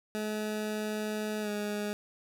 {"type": "tone with pitch glide", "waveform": "20% pulse", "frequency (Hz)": [213.4, 207.9], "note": ["G#3", "G#3"], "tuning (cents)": [47, 2], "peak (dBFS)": -27, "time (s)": [0.15, 1.93], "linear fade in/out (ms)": 0, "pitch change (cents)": -45, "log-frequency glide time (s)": [1.41, 1.49], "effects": []}